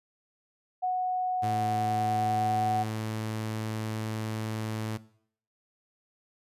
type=tone with pitch glide; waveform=sine; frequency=736 to 744.1 Hz; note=F#5 to F#5; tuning=-9 to +10 cents; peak=-25 dBFS; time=0.82-2.84 s; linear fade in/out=20 ms; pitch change=+19 cents; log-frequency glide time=1.73-2.55 s
type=tone; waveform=sawtooth; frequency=109.7 Hz; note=A2; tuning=5 cents flat; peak=-27 dBFS; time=1.42-4.98 s; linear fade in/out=20 ms
effects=noise-tail reverb RT60 0.6 s tail -18 dB re dry + resampled to 32000 Hz